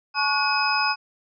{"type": "tone cluster", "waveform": "sine", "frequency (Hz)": [856, 1113, 1458, 2534, 5040], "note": ["A5", "C#6", "F#6", "D#7", "D#8"], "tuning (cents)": [-48, 7, -26, 31, 21], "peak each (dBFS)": -26, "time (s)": [0.14, 0.96], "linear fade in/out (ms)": 50, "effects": []}